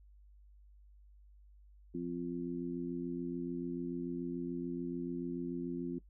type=harmonic tone; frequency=86.9 Hz; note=F2; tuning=8 cents flat; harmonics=2 / 3 / 4; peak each=-42 / -39 / -41 dBFS; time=1.94-5.99 s; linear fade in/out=10 ms; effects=noise-tail reverb RT60 0.1 s tail -19 dB re dry + added 50 Hz sine -57 dBFS peak until 6.09 s